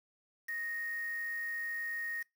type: tone with quantisation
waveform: sine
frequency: 1863 Hz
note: A#6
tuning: 2 cents flat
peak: -36 dBFS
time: 0.48-2.23 s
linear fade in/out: 10 ms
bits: 8
effects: noise-tail reverb RT60 0.2 s tail -23 dB re dry